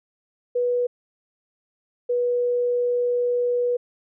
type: tone pair in turn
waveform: sine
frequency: 489.1 / 487.4 Hz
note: B4 / B4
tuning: -17 / -23 cents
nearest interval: unison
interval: 6 cents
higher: first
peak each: -19 dBFS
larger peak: neither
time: 0.55-0.87 / 2.09-3.77 s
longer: second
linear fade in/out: 10 ms
effects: none